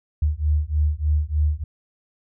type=beating tone pair; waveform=sine; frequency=73.9 / 77.2 Hz; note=D2 / D#2; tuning=+11 / -13 cents; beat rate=3.3 Hz; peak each=-21 dBFS; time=0.22-1.64 s; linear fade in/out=5 ms; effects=none